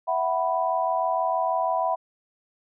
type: chord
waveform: sine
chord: E suspended second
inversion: none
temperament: equal with one note detuned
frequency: 659.3 / 745.6 / 987.8 Hz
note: E5 / F#5 / B5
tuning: 0 / +13 / 0 cents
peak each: -26 dBFS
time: 0.07-1.96 s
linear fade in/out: 20 ms
effects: none